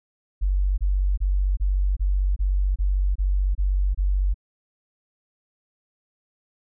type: tone bursts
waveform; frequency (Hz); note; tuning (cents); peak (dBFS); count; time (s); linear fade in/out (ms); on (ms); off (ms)
sine; 47.57; F#1; +49; -18; 10; 0.41-4.344; 20; 370; 26
effects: none